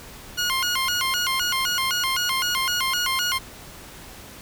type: tone with vibrato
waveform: 15% pulse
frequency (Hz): 1236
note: D#6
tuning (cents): -12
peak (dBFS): -15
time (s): 0.37-3.39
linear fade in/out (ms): 20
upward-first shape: square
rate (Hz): 3.9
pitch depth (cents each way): 270
effects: pink hiss -42 dBFS RMS until 4.41 s